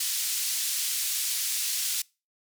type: band-pass noise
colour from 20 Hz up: white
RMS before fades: -29 dBFS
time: 0-2.02 s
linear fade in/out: 5 ms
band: 3200 to 12000 Hz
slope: 12 dB/octave
effects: noise-tail reverb RT60 0.3 s tail -25 dB re dry